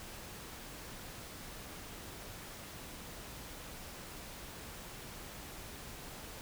silence, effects pink hiss -48 dBFS RMS until 6.41 s

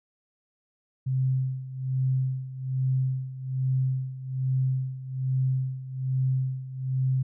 sine tone with tremolo, 130.81 Hz, C3, in tune, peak -21 dBFS, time 1.06-7.23 s, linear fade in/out 10 ms, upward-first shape sine, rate 1.2 Hz, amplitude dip 80%, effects none

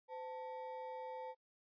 triangle ring-modulated tone, 699 Hz, F5, 1 cent sharp, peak -39 dBFS, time 0.08-1.35 s, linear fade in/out 50 ms, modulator 187 Hz, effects noise-tail reverb RT60 0.1 s tail -26 dB re dry + resampled to 11025 Hz

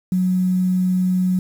sine tone with quantisation, 183.7 Hz, F#3, 12 cents flat, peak -15 dBFS, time 0.12-1.39 s, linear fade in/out 2 ms, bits 7, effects none

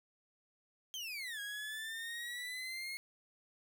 30% pulse exponential two-way sweep, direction down then up, 3213 to 1637 to 2166 Hz, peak -38 dBFS, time 0.94-2.97 s, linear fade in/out 0 ms, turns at 1.4 s, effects none

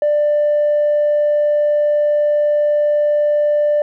triangle tone with tanh clipping, 592 Hz, D5, 14 cents sharp, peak -12 dBFS, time 0.02-3.82 s, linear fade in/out 2 ms, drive 5 dB, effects none

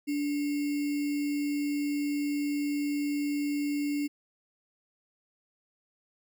sine tone with sample-and-hold, 290 Hz, D4, 22 cents flat, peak -27 dBFS, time 0.07-4.08 s, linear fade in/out 20 ms, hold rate 2450 Hz, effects none

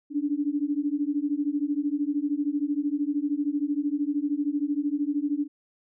sine beating tone pair, 284.2 / 297.2 Hz, C#4 / D4, +43 / +21 cents, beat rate 13 Hz, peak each -27 dBFS, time 0.1-5.48 s, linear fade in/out 50 ms, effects none

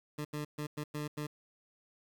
20% pulse tone bursts at uneven times, 149.3 Hz, D3, 29 cents sharp, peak -31 dBFS, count 6, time 0.18-0.25 / 0.33-0.45 / 0.58-0.67 / 0.77-0.84 / 0.94-1.08 / 1.17-1.27 s, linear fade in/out 10 ms, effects 10-bit

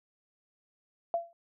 sine tone with exponential decay, 680 Hz, F5, 46 cents flat, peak -23 dBFS, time 1.14-1.33 s, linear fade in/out 1 ms, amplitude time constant 41 ms, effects none

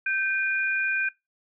sine tone pair together, 1557.3 / 2433 Hz, G6 / D#7, -12 / -39 cents, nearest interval minor sixth, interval 773 cents, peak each -25 / -27 dBFS, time 0.06-1.09 s, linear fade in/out 5 ms, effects noise-tail reverb RT60 0.2 s tail -20 dB re dry

